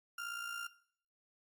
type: tone with amplitude modulation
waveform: 35% pulse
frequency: 1396 Hz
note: F6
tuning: 1 cent flat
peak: -36 dBFS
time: 0.18-0.67 s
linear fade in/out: 5 ms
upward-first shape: sine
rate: 58.3 Hz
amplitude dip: 60%
effects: noise-tail reverb RT60 0.6 s tail -18 dB re dry + AAC 64 kbps